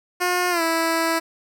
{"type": "tone with pitch glide", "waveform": "10% pulse", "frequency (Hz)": [358.5, 328.7], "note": ["F4", "E4"], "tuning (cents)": [45, -5], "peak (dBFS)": -11, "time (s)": [0.2, 1.2], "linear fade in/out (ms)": 20, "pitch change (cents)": -150, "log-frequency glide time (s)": [0.5, 0.62], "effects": []}